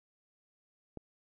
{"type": "click", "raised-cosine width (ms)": 2, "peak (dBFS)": -29, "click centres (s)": 0.973, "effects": []}